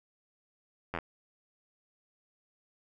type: slowing click train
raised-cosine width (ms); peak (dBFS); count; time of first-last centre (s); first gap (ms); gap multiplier
0.5; -19; 5; 0.94-0.987; 11; 1.05
effects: none